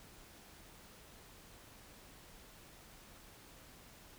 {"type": "silence", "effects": ["pink hiss -58 dBFS RMS until 4.18 s"]}